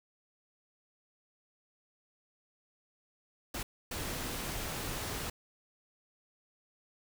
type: noise bursts at uneven times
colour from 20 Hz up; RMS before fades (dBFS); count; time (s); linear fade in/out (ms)
pink; -38; 2; 3.54-3.63 / 3.91-5.3; 5
effects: none